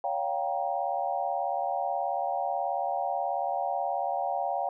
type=chord; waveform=sine; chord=G half-diminished seventh; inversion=second; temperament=just; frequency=564.5 / 705.6 / 784 / 940.8 Hz; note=Db5 / F5 / G5 / Bb5; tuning=+31 / +18 / 0 / +16 cents; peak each=-34 / -31 / -31 / -37 dBFS; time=0.04-4.69 s; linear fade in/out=2 ms; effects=none